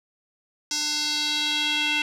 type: tone with band-pass filter sweep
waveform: square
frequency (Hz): 298.6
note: D4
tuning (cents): +29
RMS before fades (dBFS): -25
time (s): 0.71-2.02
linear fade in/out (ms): 2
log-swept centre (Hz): 5500 to 2800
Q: 3.4
effects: none